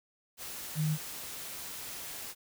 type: tone in noise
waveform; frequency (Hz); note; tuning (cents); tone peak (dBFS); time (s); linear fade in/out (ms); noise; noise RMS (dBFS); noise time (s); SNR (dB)
sine; 154.3; D#3; -14; -27; 0.75-0.98; 50; white; -42; 0.37-2.35; +12
effects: none